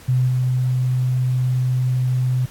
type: tone with level steps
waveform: sine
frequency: 127.1 Hz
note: C3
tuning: 50 cents flat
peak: -14 / -16 dBFS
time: 0.08-2.46 s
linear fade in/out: 10 ms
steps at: 0.27 s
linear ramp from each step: 20 ms
effects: pink hiss -44 dBFS RMS until 2.5 s + AAC 64 kbps